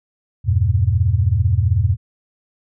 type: chord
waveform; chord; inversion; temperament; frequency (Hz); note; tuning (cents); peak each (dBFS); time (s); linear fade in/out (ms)
sine; E minor; none; equal with one note detuned; 82.41 / 98 / 120.65; E2 / G2 / B2; 0 / 0 / -40; -18 / -16 / -19; 0.44-1.97; 50
effects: none